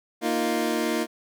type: chord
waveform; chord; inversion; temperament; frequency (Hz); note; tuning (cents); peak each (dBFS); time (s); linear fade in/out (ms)
25% pulse; Bb suspended fourth; none; equal; 233.1 / 311.1 / 349.2; Bb3 / Eb4 / F4; 0 / 0 / 0; -24; 0.21-1.07; 50
effects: none